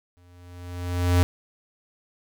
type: tone with exponential growth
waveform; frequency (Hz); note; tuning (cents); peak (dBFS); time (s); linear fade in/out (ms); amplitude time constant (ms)
square; 88.6; F2; +25; -15; 0.17-1.23; 0; 230
effects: none